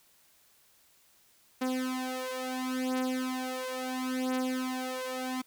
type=beating tone pair; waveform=sawtooth; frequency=256.3 / 257.03 Hz; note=C4 / C4; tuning=-36 / -31 cents; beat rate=0.73 Hz; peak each=-30 dBFS; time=1.61-5.42 s; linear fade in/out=10 ms; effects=white hiss -64 dBFS RMS until 5.46 s